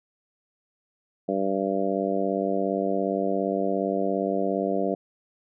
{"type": "harmonic tone", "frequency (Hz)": 97.3, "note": "G2", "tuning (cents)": -12, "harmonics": [2, 3, 4, 5, 6, 7], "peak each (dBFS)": [-30, -30, -30, -30, -30, -30], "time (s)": [1.28, 4.95], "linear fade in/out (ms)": 10, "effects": []}